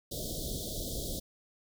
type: band-stop noise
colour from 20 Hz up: pink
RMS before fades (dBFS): -37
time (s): 0.11-1.2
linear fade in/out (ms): 10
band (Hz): 680 to 3300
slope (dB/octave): 96
effects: none